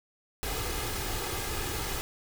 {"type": "noise with comb filter", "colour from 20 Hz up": "pink", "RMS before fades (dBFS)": -33, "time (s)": [0.43, 2.01], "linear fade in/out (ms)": 0, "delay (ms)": 2.4, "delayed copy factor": 0.55, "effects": []}